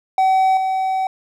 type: tone with level steps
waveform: triangle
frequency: 760 Hz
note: F#5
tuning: 46 cents sharp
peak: -10 / -15 dBFS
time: 0.18-1.07 s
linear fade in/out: 2 ms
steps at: 0.57 s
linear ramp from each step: 2 ms
effects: none